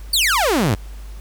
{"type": "exponential sweep", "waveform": "sawtooth", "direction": "down", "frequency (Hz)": [4752, 88.9], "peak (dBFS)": -11, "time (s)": [0.13, 0.75], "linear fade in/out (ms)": 5, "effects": ["added 50 Hz sine -31 dBFS peak until 1.2 s", "pink hiss -47 dBFS RMS until 1.2 s"]}